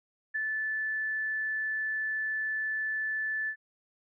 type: tone with ADSR envelope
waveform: sine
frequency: 1747 Hz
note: A6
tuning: 13 cents flat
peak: -26 dBFS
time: 0.34-3.56 s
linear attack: 19 ms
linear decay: 4 ms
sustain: -3 dB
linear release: 75 ms
effects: none